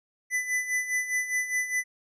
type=tone with tremolo; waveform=square; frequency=2000 Hz; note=B6; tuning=21 cents sharp; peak=-24 dBFS; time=0.3-1.84 s; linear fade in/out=50 ms; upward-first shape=sine; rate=4.9 Hz; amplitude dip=70%; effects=low-pass 12000 Hz 12 dB/octave